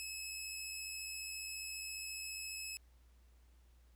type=tone with amplitude modulation; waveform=15% pulse; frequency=2586 Hz; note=E7; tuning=34 cents flat; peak=-34 dBFS; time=0-2.77 s; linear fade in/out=0 ms; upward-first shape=sine; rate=94.6 Hz; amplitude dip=30%; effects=added 60 Hz sine -62 dBFS peak until 3.95 s + pink hiss -75 dBFS RMS until 3.95 s